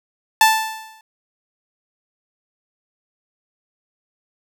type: tone with exponential decay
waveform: sawtooth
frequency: 880 Hz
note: A5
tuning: in tune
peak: -4 dBFS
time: 0.41-1.01 s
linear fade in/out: 2 ms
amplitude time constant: 130 ms
effects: none